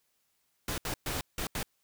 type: noise bursts at uneven times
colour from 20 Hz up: pink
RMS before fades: -34 dBFS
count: 5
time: 0.68-0.78 / 0.85-0.94 / 1.06-1.21 / 1.38-1.47 / 1.55-1.63 s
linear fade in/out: 2 ms
effects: white hiss -75 dBFS RMS until 1.83 s